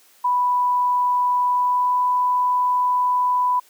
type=tone with pitch glide; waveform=sine; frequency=987.8 to 993.5 Hz; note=B5 to B5; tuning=0 to +10 cents; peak=-16 dBFS; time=0.24-3.6 s; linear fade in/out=10 ms; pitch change=+10 cents; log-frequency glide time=1.46-2.01 s; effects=white hiss -54 dBFS RMS until 3.69 s + high-pass 300 Hz 12 dB/octave